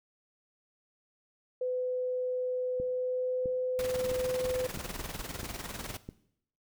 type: tone with pitch glide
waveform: sine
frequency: 504 to 507.5 Hz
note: B4 to B4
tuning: +35 to +47 cents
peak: -29 dBFS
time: 1.61-4.67 s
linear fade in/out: 5 ms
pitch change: +12 cents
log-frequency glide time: 2.85-3.47 s
type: click train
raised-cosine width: 3 ms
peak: -27 dBFS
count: 6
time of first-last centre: 2.8-6.089 s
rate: 1.52 Hz
type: noise with tremolo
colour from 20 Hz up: pink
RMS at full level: -38 dBFS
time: 3.79-5.97 s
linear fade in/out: 0 ms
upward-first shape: square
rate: 20 Hz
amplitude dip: 60%
effects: noise-tail reverb RT60 0.7 s tail -17 dB re dry